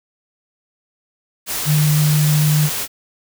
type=tone in noise; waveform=sine; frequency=151.1 Hz; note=D3; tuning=50 cents sharp; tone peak=-12 dBFS; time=1.65-2.7 s; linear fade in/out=50 ms; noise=white; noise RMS=-23 dBFS; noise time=1.46-2.88 s; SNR=+8 dB; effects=none